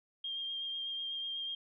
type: tone with vibrato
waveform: sine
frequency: 3208 Hz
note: G7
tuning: 39 cents sharp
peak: -36 dBFS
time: 0.24-1.55 s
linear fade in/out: 5 ms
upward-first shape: sine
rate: 8.1 Hz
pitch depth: 17 cents each way
effects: none